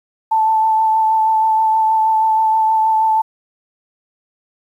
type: tone with vibrato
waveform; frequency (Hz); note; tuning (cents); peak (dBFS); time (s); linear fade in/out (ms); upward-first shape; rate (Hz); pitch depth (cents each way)
sine; 880; A5; 0; -11; 0.31-3.22; 10; sine; 6.3; 14
effects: 8-bit